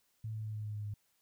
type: tone with pitch steps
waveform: sine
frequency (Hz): 110 / 108.93 / 107.86 / 106.81 / 105.76 / 104.73 / 103.71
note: A2 / A2 / A2 / G#2 / G#2 / G#2 / G#2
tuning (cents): 0 / -17 / -34 / +49 / +32 / +15 / -2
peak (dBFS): -37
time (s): 0.24-0.94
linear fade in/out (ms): 5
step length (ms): 100
effects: white hiss -75 dBFS RMS until 1.21 s